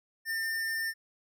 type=tone; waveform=square; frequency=1802 Hz; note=A6; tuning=41 cents sharp; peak=-31 dBFS; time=0.25-0.94 s; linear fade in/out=50 ms; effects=none